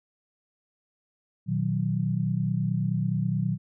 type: chord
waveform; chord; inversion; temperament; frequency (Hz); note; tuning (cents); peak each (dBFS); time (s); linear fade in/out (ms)
sine; B major; none; equal with one note detuned; 120.58 / 155.56 / 185; B2 / D#3 / F#3; -41 / 0 / 0; -28; 1.46-3.58; 50
effects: none